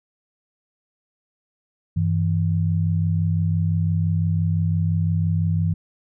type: tone pair together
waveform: sine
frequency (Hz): 96.62 / 162.5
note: G2 / E3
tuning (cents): -25 / -24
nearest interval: major sixth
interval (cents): 901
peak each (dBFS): -20 / -21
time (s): 1.96-5.74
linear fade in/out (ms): 10
effects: none